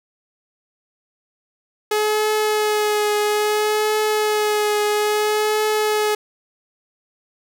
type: tone with vibrato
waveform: sawtooth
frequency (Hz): 423.5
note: G#4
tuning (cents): +34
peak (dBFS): -13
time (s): 1.91-6.15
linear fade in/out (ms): 5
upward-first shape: triangle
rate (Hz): 0.6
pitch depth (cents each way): 23
effects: none